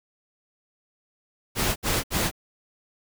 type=noise bursts; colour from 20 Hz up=pink; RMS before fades=-24 dBFS; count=3; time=1.55-2.314 s; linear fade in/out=50 ms; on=210 ms; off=67 ms; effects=none